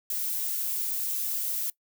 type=noise; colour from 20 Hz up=violet; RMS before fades=-30 dBFS; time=0.1-1.7 s; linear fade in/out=2 ms; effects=noise-tail reverb RT60 0.1 s tail -21 dB re dry